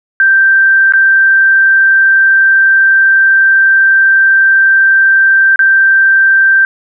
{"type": "tone with dropouts", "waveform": "sine", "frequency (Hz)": 1568, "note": "G6", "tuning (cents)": 0, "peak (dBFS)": -4, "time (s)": [0.2, 6.65], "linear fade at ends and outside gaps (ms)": 1, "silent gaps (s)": [[0.923, 0.936], [5.559, 5.592]], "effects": []}